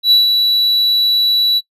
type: tone with ADSR envelope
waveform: triangle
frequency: 3936 Hz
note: B7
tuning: 7 cents flat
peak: -4 dBFS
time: 0.03-1.61 s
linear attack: 82 ms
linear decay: 150 ms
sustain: -5 dB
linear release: 36 ms
effects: noise-tail reverb RT60 0.1 s tail -23 dB re dry + resampled to 32000 Hz